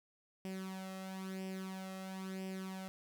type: tone with flanger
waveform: sawtooth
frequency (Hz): 189.5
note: F#3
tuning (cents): +42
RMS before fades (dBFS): -44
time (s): 0.45-2.88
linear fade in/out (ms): 0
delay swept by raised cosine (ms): 0.37 to 1.57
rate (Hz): 1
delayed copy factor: +0.65
effects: none